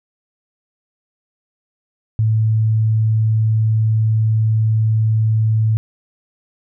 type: tone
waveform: sine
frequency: 110 Hz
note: A2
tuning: in tune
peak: -12 dBFS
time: 2.19-5.77 s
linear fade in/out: 0 ms
effects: none